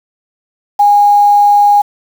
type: tone with quantisation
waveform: sine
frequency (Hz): 820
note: G#5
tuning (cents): -22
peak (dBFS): -4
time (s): 0.79-1.82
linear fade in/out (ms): 10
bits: 5
effects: none